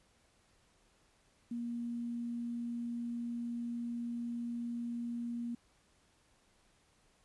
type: tone with quantisation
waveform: sine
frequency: 236.7 Hz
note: A#3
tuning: 27 cents sharp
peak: -36 dBFS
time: 1.51-5.55 s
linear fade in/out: 5 ms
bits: 11
effects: pink hiss -70 dBFS RMS until 7.24 s + resampled to 24000 Hz